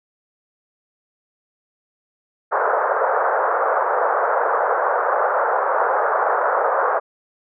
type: band-pass noise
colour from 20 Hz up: pink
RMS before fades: -19 dBFS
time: 2.51-7 s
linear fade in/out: 20 ms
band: 470 to 1500 Hz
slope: 48 dB/octave
effects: none